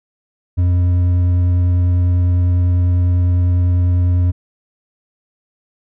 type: tone with hard clipping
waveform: triangle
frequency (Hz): 89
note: F2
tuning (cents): +33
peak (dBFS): -12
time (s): 0.57-4.32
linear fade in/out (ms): 20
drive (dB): 7
effects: none